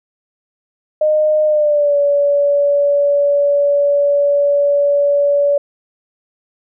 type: tone with pitch glide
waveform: sine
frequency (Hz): 613 to 571.9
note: D#5 to D5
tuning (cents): -26 to -46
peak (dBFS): -10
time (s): 1.01-5.58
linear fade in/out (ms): 5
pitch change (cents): -120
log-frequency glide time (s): 1.45-1.97
effects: none